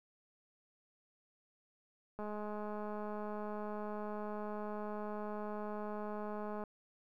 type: click train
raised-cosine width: 1 ms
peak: -30 dBFS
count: 935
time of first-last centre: 2.19-6.638 s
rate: 210 Hz
effects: 12-bit